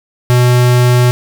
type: tone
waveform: square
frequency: 123.47 Hz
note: B2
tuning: in tune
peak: -7 dBFS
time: 0.3-1.11 s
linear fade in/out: 0 ms
effects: none